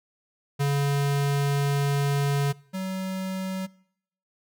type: tone pair in turn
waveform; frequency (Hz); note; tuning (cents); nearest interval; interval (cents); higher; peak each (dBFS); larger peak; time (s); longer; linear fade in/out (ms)
square; 141.5 / 188.88; C#3 / F#3; +36 / +36; perfect fourth; 500; second; -22 / -29; first; 0.59-2.53 / 2.73-3.67; first; 20
effects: noise-tail reverb RT60 0.7 s tail -23 dB re dry